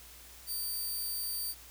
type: tone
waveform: 5% pulse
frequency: 4636 Hz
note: D8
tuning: 23 cents flat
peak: -27 dBFS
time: 0.46-1.55 s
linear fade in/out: 50 ms
effects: added 60 Hz sine -57 dBFS peak until 1.7 s + white hiss -53 dBFS RMS until 1.7 s